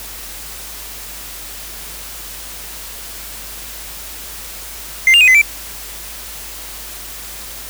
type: tone with pitch steps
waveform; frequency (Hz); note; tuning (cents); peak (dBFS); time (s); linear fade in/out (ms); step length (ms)
triangle; 2088 / 2801 / 2501 / 2036 / 2331; C7 / F7 / D#7 / C7 / D7; -4 / +4 / +8 / -48 / -14; -4; 5.07-5.415; 2; 69
effects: added 50 Hz sine -38 dBFS peak until 7.69 s + white hiss -31 dBFS RMS until 7.69 s